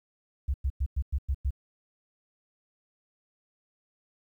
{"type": "tone bursts", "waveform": "sine", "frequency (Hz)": 67.8, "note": "C#2", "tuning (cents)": -38, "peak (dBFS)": -24, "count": 7, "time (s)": [0.48, 1.507], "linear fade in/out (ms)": 10, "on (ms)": 61, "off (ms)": 100, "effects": ["11-bit"]}